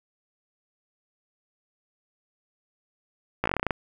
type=slowing click train; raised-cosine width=0.5 ms; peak=-9 dBFS; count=11; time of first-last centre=3.44-3.708 s; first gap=16 ms; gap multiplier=1.11; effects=8-bit